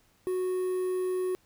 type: tone with quantisation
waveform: triangle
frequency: 368.3 Hz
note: F#4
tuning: 8 cents flat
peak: -25 dBFS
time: 0.27-1.35 s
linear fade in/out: 0 ms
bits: 8
effects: pink hiss -66 dBFS RMS until 1.45 s